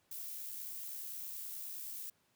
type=noise with amplitude modulation; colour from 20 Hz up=violet; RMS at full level=-43 dBFS; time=0.11-2.1 s; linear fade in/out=5 ms; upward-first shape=sine; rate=69.5 Hz; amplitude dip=30%; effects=pink hiss -74 dBFS RMS until 2.35 s + high-pass 100 Hz 12 dB/octave